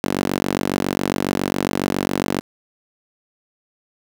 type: tone with high-pass filter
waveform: sawtooth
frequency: 47.28 Hz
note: F#1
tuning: 38 cents sharp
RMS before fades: -22 dBFS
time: 0.03-2.41 s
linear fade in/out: 10 ms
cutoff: 250 Hz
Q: 1.6
effects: 7-bit